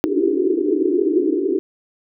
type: band-pass noise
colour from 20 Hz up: pink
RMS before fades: -18 dBFS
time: 0.04-1.59 s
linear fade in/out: 0 ms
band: 290 to 420 Hz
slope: 96 dB/octave
effects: none